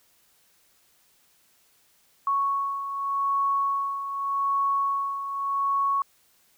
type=beating tone pair; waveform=sine; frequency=1108.7 / 1109.54 Hz; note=C#6 / C#6; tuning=0 / +1 cents; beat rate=0.84 Hz; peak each=-24 / -31 dBFS; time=2.27-6.02 s; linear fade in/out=2 ms; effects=white hiss -63 dBFS RMS until 6.57 s